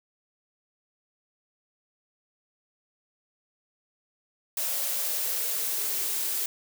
blue noise with high-pass filter sweep, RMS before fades -29 dBFS, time 4.57-6.46 s, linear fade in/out 2 ms, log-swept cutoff 590 to 340 Hz, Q 4.4, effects none

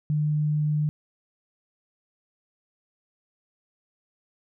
sine tone, 150.6 Hz, D3, 44 cents sharp, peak -21 dBFS, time 0.1-0.89 s, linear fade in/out 0 ms, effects none

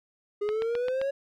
triangle exponential sweep, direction up, 407.5 to 561 Hz, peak -24 dBFS, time 0.41-1.11 s, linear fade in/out 10 ms
click train, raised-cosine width 0.3 ms, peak -20 dBFS, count 5, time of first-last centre 0.49-1.015 s, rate 7.62 Hz
effects none

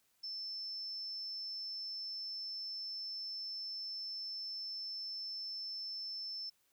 sine tone, 5300 Hz, E8, 9 cents sharp, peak -40 dBFS, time 0.23-6.5 s, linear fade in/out 10 ms, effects white hiss -75 dBFS RMS until 6.72 s

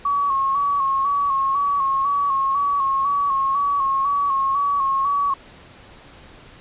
sine tone with vibrato, 1110 Hz, C#6, 2 cents sharp, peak -17 dBFS, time 0.05-5.34 s, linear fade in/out 5 ms, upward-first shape square, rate 2 Hz, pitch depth 39 cents each way, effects pink hiss -45 dBFS RMS until 6.6 s + resampled to 8000 Hz

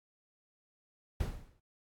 brown noise with exponential decay, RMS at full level -30 dBFS, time 1.2-1.6 s, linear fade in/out 5 ms, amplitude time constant 85 ms, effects AAC 64 kbps

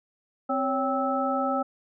harmonic tone with a mistuned harmonic, 261.6 Hz, C4, in tune, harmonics 1 / 2 / 3 / 5, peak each -29 / -29 / -29 / -29 dBFS, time 0.49-1.63 s, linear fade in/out 10 ms, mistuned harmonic 2, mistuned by +110 cents, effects none

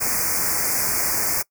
white band-stop noise, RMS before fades -22 dBFS, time 0-1.43 s, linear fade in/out 20 ms, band 2400 to 4800 Hz, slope 96 dB/octave, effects noise-tail reverb RT60 0.1 s tail -23 dB re dry

